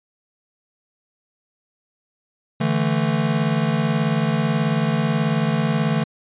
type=chord; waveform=square; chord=D suspended second; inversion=none; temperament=just; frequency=146.83 / 165.19 / 220.2 Hz; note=D3 / E3 / A3; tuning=0 / +4 / +2 cents; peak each=-23 dBFS; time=2.6-6.04 s; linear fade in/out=10 ms; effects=resampled to 8000 Hz